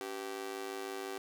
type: tone with amplitude modulation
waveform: sawtooth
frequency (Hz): 387.2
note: G4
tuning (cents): -21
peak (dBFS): -31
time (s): 0.01-1.18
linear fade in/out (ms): 0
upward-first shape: sine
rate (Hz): 106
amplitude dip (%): 90
effects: none